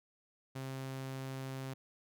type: tone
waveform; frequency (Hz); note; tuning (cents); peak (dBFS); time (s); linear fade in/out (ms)
sawtooth; 133.1; C3; +30; -36; 0.55-1.74; 10
effects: none